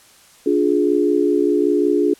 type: tone cluster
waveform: sine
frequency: 292 / 353.1 / 418.4 Hz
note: D4 / F4 / G#4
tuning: -10 / +19 / +13 cents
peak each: -18 dBFS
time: 0.46-2.14 s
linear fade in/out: 5 ms
effects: white hiss -49 dBFS RMS until 2.19 s + low-pass 11000 Hz 12 dB/octave